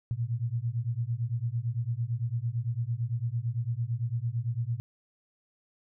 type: beating tone pair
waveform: sine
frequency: 113.3 / 122.2 Hz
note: A#2 / B2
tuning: -49 / -18 cents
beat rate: 8.9 Hz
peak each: -31 dBFS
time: 0.11-4.8 s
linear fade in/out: 0 ms
effects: none